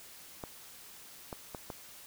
clicks, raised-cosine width 1 ms, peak -25 dBFS, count 4, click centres 0.438 / 1.328 / 1.548 / 1.702 s, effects white hiss -52 dBFS RMS until 2.06 s

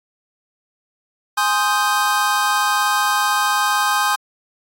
square chord, Ab major seventh, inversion none, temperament equal, 830.6 / 1046.5 / 1244.5 / 1568 Hz, Ab5 / C6 / Eb6 / G6, 0 / 0 / 0 / 0 cents, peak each -22 dBFS, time 1.37-4.16 s, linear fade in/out 10 ms, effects AAC 64 kbps

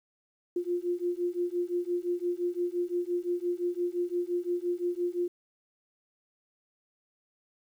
sine beating tone pair, 349.2 / 355 Hz, F4 / F4, 0 / +28 cents, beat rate 5.8 Hz, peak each -31 dBFS, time 0.56-5.28 s, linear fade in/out 5 ms, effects 10-bit

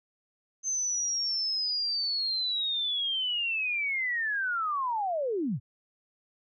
sine linear sweep, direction down, 6272 to 95.3 Hz, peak -27 dBFS, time 0.63-5.6 s, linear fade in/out 50 ms, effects none

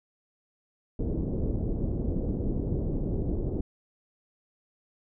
pink low-pass noise, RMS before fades -29 dBFS, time 0.99-3.61 s, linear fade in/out 5 ms, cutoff 440 Hz, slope 24 dB/octave, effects none

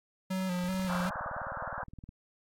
square tone with vibrato, 183.4 Hz, F#3, 15 cents flat, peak -31 dBFS, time 0.3-1.1 s, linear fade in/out 10 ms, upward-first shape square, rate 2.6 Hz, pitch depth 41 cents each way
click train, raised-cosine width 5 ms, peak -34 dBFS, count 29, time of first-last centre 0.64-2.091 s, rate 19.3 Hz
white band-pass noise, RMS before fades -38 dBFS, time 0.89-1.84 s, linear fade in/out 5 ms, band 520 to 1600 Hz, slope 96 dB/octave
effects AAC 48 kbps

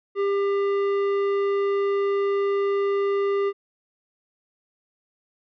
sine tone with tanh clipping, 398.9 Hz, G4, 30 cents sharp, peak -22 dBFS, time 0.15-3.53 s, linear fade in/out 50 ms, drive 12 dB, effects none

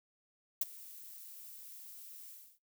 violet noise with ADSR envelope, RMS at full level -29 dBFS, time 0.61-2.59 s, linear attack 5 ms, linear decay 24 ms, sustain -22 dB, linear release 300 ms, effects noise-tail reverb RT60 0.2 s tail -25 dB re dry

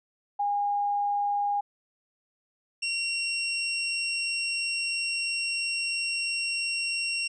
sine / 25% pulse tone pair in turn, 815 / 2743 Hz, G#5 / F7, -33 / -32 cents, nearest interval octave + major sixth, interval 2101 cents, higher second, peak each -24 / -23 dBFS, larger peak second, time 0.39-1.61 / 2.82-7.28 s, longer second, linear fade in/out 10 ms, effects resampled to 22050 Hz

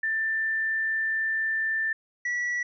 sine / triangle tone pair in turn, 1778 / 1944.4 Hz, A6 / B6, +18 / -28 cents, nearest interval major second, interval 154 cents, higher second, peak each -24 dBFS, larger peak neither, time 0.03-1.93 / 2.25-2.63 s, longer first, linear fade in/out 5 ms, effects resampled to 16000 Hz

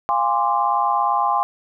sine chord, D half-diminished seventh, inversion first, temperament equal with one note detuned, 698.5 / 815.9 / 1046.5 / 1174.7 Hz, F5 / Ab5 / C6 / D6, 0 / -31 / 0 / 0 cents, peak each -25 / -20 / -20 / -25 dBFS, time 0.09-1.43 s, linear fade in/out 0 ms, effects none

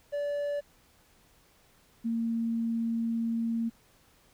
triangle / sine tone pair in turn, 578 / 229.4 Hz, D5 / A#3, -28 / -28 cents, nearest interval octave + major third, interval 1600 cents, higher first, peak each -27 dBFS, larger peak neither, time 0.12-0.61 / 2.04-3.7 s, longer second, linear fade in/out 20 ms, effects pink hiss -63 dBFS RMS until 4.33 s

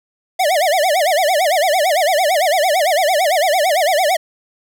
square tone with vibrato, 664 Hz, E5, 12 cents sharp, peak -13 dBFS, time 0.39-4.17 s, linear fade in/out 10 ms, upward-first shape sine, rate 8.9 Hz, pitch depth 250 cents each way, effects none

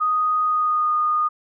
sine tone with pitch glide, 1244.5 to 1227.4 Hz, D#6 to D#6, 0 to -24 cents, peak -17 dBFS, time 0-1.29 s, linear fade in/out 20 ms, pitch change -24 cents, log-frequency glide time 0.43-0.93 s, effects none

